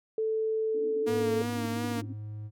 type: tone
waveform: sine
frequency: 440 Hz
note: A4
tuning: in tune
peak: -26 dBFS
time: 0.18-1.42 s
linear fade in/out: 2 ms
type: band-pass noise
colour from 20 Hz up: white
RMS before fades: -41 dBFS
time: 0.74-2.13 s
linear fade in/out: 10 ms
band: 270 to 310 Hz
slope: 96 dB/octave
type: tone with vibrato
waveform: sawtooth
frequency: 235.1 Hz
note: A#3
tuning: 15 cents sharp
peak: -27 dBFS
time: 1.06-2.02 s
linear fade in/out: 20 ms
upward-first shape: sine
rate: 2.8 Hz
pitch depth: 36 cents each way
type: tone with pitch glide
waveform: triangle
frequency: 105.5 to 106.3 Hz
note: G#2 to G#2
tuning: +28 to +41 cents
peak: -34 dBFS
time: 1.07-2.51 s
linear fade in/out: 50 ms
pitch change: +13 cents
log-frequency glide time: 1.37-2.37 s
effects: none